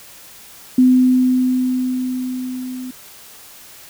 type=tone with level ramp; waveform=sine; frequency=254.3 Hz; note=C4; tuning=49 cents flat; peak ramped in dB=-7 to -26 dBFS; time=0.78-2.91 s; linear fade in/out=5 ms; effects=white hiss -41 dBFS RMS until 3.89 s